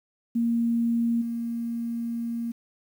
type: tone with level steps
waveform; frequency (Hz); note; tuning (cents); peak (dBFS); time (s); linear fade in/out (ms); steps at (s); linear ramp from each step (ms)
sine; 233.1; A#3; 0; -21 / -27; 0.35-2.52; 10; 1.21; 10
effects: 9-bit